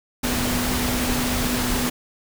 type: tone in noise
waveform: sine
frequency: 246.9 Hz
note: B3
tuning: in tune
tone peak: -25 dBFS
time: 0.23-1.9 s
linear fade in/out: 10 ms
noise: pink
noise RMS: -24 dBFS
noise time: 0.23-1.9 s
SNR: -4 dB
effects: none

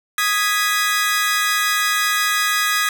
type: chord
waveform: sawtooth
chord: G# minor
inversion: second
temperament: equal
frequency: 1244.5 / 1661.2 / 1975.5 Hz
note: D#6 / G#6 / B6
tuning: 0 / 0 / 0 cents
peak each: -17 / -17 / -19 dBFS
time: 0.18-2.89 s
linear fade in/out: 2 ms
effects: none

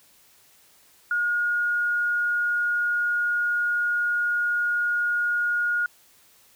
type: tone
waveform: sine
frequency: 1434 Hz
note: F6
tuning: 45 cents sharp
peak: -21 dBFS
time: 1.11-5.86 s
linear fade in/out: 2 ms
effects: white hiss -57 dBFS RMS until 6.55 s

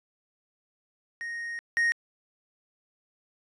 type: tone pair in turn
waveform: triangle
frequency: 1864.7 / 1864.7 Hz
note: A#6 / A#6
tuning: 0 / 0 cents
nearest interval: unison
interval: 0 cents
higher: neither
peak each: -31 / -20 dBFS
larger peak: second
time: 1.21-1.59 / 1.77-1.92 s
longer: first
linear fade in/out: 0 ms
effects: resampled to 24000 Hz

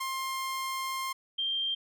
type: tone pair in turn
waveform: sawtooth / sine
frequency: 1059 / 3173 Hz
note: C6 / G7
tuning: +21 / +20 cents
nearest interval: octave + perfect fifth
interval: 1899 cents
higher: second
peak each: -28 dBFS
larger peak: neither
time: 0-1.13 / 1.38-1.75 s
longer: first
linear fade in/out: 10 ms
effects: none

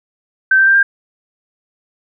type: tone with pitch steps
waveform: sine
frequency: 1548 / 1564.2 / 1580.5 / 1597 Hz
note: G6 / G6 / G6 / G6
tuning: -22 / -4 / +14 / +32 cents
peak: -7 dBFS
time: 0.51-0.83 s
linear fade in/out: 5 ms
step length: 80 ms
effects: none

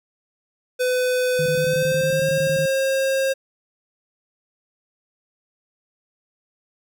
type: tone with pitch glide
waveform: square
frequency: 503 to 536 Hz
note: B4 to C5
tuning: +32 to +42 cents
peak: -19 dBFS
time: 0.79-3.34 s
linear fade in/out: 20 ms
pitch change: +110 cents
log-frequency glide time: 1.52-2.28 s
type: tone bursts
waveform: sine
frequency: 154.7 Hz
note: D#3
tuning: 10 cents flat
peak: -24 dBFS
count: 14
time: 1.39-2.657 s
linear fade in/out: 2 ms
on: 71 ms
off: 21 ms
effects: none

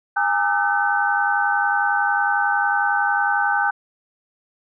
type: tone cluster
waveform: sine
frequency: 817 / 908 / 1208 / 1310 / 1524 Hz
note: G#5 / A#5 / D6 / E6 / G6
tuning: -29 / -46 / +48 / -11 / -49 cents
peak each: -21 / -26 / -29 / -29 / -20 dBFS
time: 0.16-3.71 s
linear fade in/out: 10 ms
effects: none

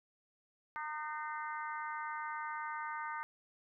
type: harmonic tone with a mistuned harmonic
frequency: 305.3 Hz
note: D#4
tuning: 33 cents flat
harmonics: 3 / 4 / 5 / 6 / 7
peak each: -42 / -43 / -45 / -49 / -51 dBFS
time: 0.76-3.23 s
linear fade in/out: 0 ms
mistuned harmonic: 7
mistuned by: -50 cents
effects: none

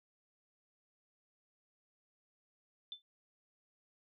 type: tone with exponential decay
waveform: sine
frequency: 3530 Hz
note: A7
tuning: 5 cents sharp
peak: -38 dBFS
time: 2.92-3.02 s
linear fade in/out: 1 ms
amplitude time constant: 21 ms
effects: none

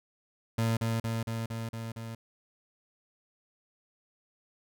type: tone with echo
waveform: 30% pulse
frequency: 113.8 Hz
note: A#2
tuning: 41 cents flat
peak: -23 dBFS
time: 0.58-0.77 s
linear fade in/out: 5 ms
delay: 230 ms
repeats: 6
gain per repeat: -2 dB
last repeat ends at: 2.15 s
effects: none

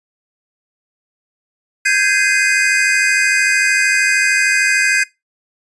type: chord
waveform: square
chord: Ab major seventh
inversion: third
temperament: equal with one note detuned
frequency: 1568 / 1661.2 / 2067 / 2489 Hz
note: G6 / Ab6 / C7 / Eb7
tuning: 0 / 0 / -22 / 0 cents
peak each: -18 dBFS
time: 1.85-5.04 s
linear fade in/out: 10 ms
effects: noise-tail reverb RT60 0.2 s tail -21 dB re dry + resampled to 24000 Hz

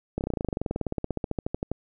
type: slowing click train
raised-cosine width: 2 ms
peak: -14 dBFS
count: 30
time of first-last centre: 0.18-1.716 s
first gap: 29 ms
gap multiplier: 1.04
effects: none

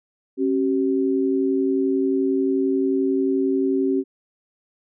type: tone pair together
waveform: sine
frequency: 271.3 / 382.6 Hz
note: C#4 / G4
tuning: -37 / -42 cents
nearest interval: tritone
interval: 595 cents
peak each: -20 / -21 dBFS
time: 0.37-4.04 s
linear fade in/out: 50 ms
effects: none

